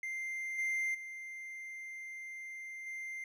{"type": "tone with level steps", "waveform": "triangle", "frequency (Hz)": 2093, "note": "C7", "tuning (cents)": 0, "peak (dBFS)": [-35, -30, -41, -38], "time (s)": [0.03, 3.24], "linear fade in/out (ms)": 2, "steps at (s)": [0.58, 0.94, 2.86], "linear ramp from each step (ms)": 10, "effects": []}